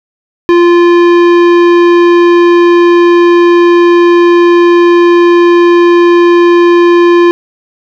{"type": "tone with tanh clipping", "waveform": "sine", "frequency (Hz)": 346.6, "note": "F4", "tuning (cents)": -13, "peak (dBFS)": -4, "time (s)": [0.49, 7.31], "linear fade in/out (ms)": 0, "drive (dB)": 16, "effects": []}